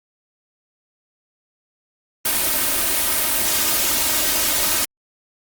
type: noise with comb filter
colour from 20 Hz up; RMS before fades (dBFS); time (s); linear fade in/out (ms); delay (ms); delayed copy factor
white; -19; 2.25-4.85; 5; 3.2; +0.6
effects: Opus 32 kbps